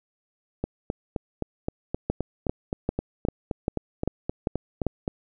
two click trains, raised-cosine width 2 ms, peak -10 / -13 dBFS, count 8 / 18, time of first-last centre 2.1-4.867 / 0.64-5.079 s, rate 2.53 / 3.83 Hz, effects none

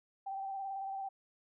sine tone with vibrato, 780 Hz, G5, 9 cents flat, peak -37 dBFS, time 0.26-1.09 s, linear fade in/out 10 ms, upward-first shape square, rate 18 Hz, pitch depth 21 cents each way, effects none

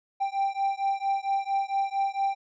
triangle beating tone pair, 784 / 788.4 Hz, G5 / G5, 0 / +10 cents, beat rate 4.4 Hz, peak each -26 dBFS, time 0.2-2.35 s, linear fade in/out 20 ms, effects resampled to 16000 Hz

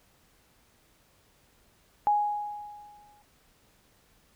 sine tone with exponential decay, 830.6 Hz, G#5, in tune, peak -19 dBFS, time 2.07-3.22 s, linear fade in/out 0 ms, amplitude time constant 250 ms, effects pink hiss -64 dBFS RMS until 4.35 s

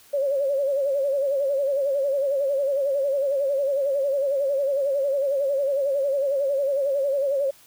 sine tone with vibrato, 554.4 Hz, C#5, in tune, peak -20 dBFS, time 0.13-7.51 s, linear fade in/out 10 ms, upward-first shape sine, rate 11 Hz, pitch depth 76 cents each way, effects white hiss -53 dBFS RMS until 7.66 s

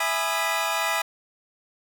20% pulse chord, E major seventh, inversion none, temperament equal with one note detuned, 659.3 / 830.6 / 987.8 / 1224.5 Hz, E5 / G#5 / B5 / D#6, 0 / 0 / 0 / -28 cents, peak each -24 dBFS, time 0-1.02 s, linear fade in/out 5 ms, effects none

